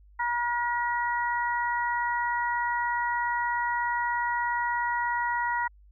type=harmonic tone; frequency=478.4 Hz; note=A#4; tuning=45 cents sharp; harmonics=2 / 3 / 4; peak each=-27 / -33 / -31 dBFS; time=0.19-5.68 s; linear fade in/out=10 ms; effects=added 50 Hz sine -52 dBFS peak until 5.91 s